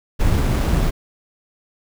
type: noise with sample-and-hold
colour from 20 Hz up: brown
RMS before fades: -17 dBFS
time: 0.19-0.91 s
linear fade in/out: 20 ms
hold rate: 8820 Hz
effects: none